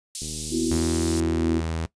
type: high-pass noise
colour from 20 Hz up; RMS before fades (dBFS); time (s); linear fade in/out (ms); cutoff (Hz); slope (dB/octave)
white; -30; 0.15-1.2; 0; 3700; 24
type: click train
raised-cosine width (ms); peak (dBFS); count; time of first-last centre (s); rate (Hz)
3; -25; 43; 0.22-0.764; 77.2
type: chord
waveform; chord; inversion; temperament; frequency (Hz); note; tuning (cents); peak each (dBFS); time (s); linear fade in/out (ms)
sine; B suspended fourth; none; just; 246.9 / 329.3 / 370.4; B3 / E4 / F#4; 0 / -2 / +2; -26 / -24 / -29; 0.5-1.63; 50
type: tone with pitch glide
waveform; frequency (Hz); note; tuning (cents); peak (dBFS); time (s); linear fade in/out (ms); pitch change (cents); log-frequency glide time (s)
sawtooth; 82.6 to 81.37; E2 to E2; +4 to -22; -22; 0.71-1.86; 0; -26; 1.15-1.38
effects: noise-tail reverb RT60 0.1 s tail -19 dB re dry + resampled to 22050 Hz